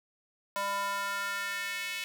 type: tone with high-pass filter sweep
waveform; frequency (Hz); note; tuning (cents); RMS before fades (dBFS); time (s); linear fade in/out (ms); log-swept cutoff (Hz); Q
square; 199.6; G3; +32; -34; 0.56-2.04; 0; 830 to 2500; 2.6
effects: none